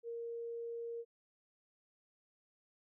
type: tone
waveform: sine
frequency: 466.2 Hz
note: A#4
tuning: in tune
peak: -40 dBFS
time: 0.03-1.05 s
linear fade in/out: 50 ms
effects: none